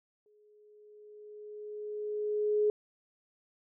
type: tone with exponential growth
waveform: sine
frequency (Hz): 420.5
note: G#4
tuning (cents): +22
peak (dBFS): -23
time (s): 0.26-2.7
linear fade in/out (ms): 1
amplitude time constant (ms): 530
effects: none